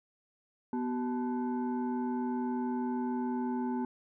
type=tone with frequency modulation; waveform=sine; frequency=246.9 Hz; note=B3; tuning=in tune; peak=-30 dBFS; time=0.73-3.85 s; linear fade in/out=2 ms; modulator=627 Hz; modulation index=0.75; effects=none